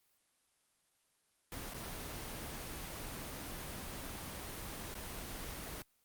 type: noise with dropouts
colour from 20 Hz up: pink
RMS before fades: -44 dBFS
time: 1.52-5.82 s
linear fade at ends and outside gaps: 1 ms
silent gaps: 1.737-1.743 / 4.942-4.952 s
effects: white hiss -75 dBFS RMS until 6.04 s + Opus 24 kbps